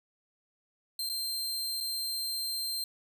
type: tone with dropouts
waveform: sawtooth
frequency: 4155 Hz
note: C8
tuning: 13 cents flat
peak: -29 dBFS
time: 0.99-2.84 s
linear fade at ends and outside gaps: 2 ms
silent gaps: 1.091-1.097 / 1.804-1.808 s
effects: none